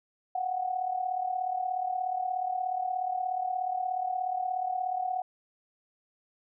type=tone with amplitude modulation; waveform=sine; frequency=738 Hz; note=F#5; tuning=5 cents flat; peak=-25 dBFS; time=0.35-5.22 s; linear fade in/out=5 ms; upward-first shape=sine; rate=36.8 Hz; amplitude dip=70%; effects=none